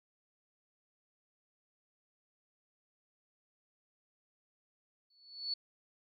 sine tone with exponential growth, 4435 Hz, C#8, in tune, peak -31 dBFS, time 5.1-5.54 s, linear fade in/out 5 ms, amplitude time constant 95 ms, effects none

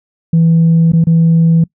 sine tone with dropouts, 164.81 Hz, E3, in tune, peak -4 dBFS, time 0.33-1.64 s, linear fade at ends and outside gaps 5 ms, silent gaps 0.92-0.933 / 1.041-1.069 s, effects noise-tail reverb RT60 0.1 s tail -24 dB re dry + tanh soft clip ceiling -3 dBFS

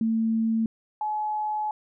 sine tone pair in turn, 224.3 / 851 Hz, A3 / G#5, +34 / +42 cents, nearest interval octave + major seventh, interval 2308 cents, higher second, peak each -21 / -25 dBFS, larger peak first, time 0.01-0.66 / 1.01-1.71 s, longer second, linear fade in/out 2 ms, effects none

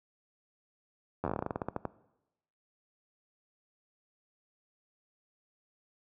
slowing click train, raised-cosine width 1 ms, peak -18 dBFS, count 17, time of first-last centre 1.24-1.853 s, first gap 11 ms, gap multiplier 1.15, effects noise-tail reverb RT60 0.9 s tail -19 dB re dry + high-pass 80 Hz 12 dB/octave

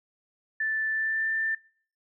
sine tone with pitch glide, 1760 to 1781.5 Hz, A6 to A6, 0 to +21 cents, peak -25 dBFS, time 0.6-1.55 s, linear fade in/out 5 ms, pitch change +21 cents, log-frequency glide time 0.9-1.29 s, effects noise-tail reverb RT60 0.5 s tail -25 dB re dry

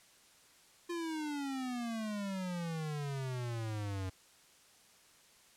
square exponential sweep, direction down, 349.9 to 92.5 Hz, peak -37 dBFS, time 0.89-4.1 s, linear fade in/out 10 ms, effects white hiss -63 dBFS RMS until 5.56 s + low-pass 10000 Hz 12 dB/octave

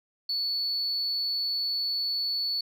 sine tone with amplitude modulation, 4440 Hz, C#8, 2 cents sharp, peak -23 dBFS, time 0.29-2.61 s, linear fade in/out 5 ms, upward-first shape sine, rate 191 Hz, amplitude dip 40%, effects tanh soft clip ceiling -23 dBFS

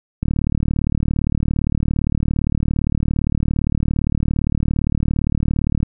click train, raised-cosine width 5 ms, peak -7 dBFS, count 211, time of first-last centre 0.23-5.83 s, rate 37.5 Hz, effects none

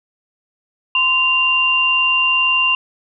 sine tone pair together, 1033 / 2781 Hz, C6 / F7, -22 / -8 cents, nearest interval octave + perfect fourth, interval 1714 cents, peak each -20 / -13 dBFS, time 0.95-2.75 s, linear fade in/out 2 ms, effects none

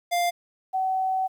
square / sine tone pair in turn, 698.5 / 756.8 Hz, F5 / F#5, 0 / +39 cents, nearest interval minor second, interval 139 cents, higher second, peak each -22 dBFS, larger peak neither, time 0.11-0.31 / 0.73-1.28 s, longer second, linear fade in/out 20 ms, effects 10-bit

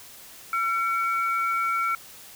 sine tone pair together, 1354 / 2254 Hz, E6 / C#7, +46 / +28 cents, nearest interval major sixth, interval 882 cents, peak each -23 / -30 dBFS, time 0.53-1.95 s, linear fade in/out 2 ms, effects white hiss -46 dBFS RMS until 2.35 s

